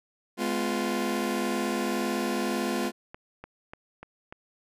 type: chord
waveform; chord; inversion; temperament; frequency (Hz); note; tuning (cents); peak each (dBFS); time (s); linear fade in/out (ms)
sawtooth; F diminished; first; just; 209.5 / 251.4 / 349.2; Ab3 / Cb4 / F4; +15 / +31 / 0; -27; 0.37-2.92; 50
type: click train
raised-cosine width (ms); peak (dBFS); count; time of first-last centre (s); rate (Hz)
0.5; -26; 6; 2.85-4.325; 3.39
effects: resampled to 32000 Hz